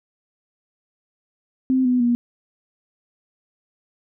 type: tone with pitch steps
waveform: sine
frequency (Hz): 260 / 249.7 / 239.8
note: C4 / B3 / A#3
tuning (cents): -11 / +19 / +49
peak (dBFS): -15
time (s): 1.7-2.15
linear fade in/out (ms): 0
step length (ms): 150
effects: none